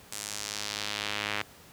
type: tone with band-pass filter sweep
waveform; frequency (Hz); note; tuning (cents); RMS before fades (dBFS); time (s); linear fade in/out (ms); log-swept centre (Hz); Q
sawtooth; 104; G#2; +3; -35; 0.12-1.42; 0; 8500 to 2300; 1.3
effects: pink hiss -53 dBFS RMS until 1.72 s + high-pass 60 Hz 12 dB/octave